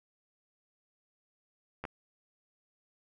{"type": "clicks", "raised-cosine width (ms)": 0.5, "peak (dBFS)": -23, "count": 2, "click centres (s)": [1.84, 1.852], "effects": []}